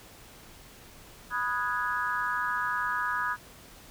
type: chord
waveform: sine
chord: G# minor seventh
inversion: first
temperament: equal with one note detuned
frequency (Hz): 987.8 / 1244.5 / 1464.7 / 1661.2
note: B5 / D#6 / F#6 / G#6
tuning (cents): 0 / 0 / -18 / 0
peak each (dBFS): -33 / -32 / -34 / -32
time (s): 1.3-3.37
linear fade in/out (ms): 50
effects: pink hiss -51 dBFS RMS until 3.9 s